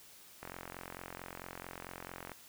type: click train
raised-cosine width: 0.5 ms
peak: -28 dBFS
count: 85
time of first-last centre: 0.43-2.318 s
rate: 44.5 Hz
effects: white hiss -57 dBFS RMS until 2.48 s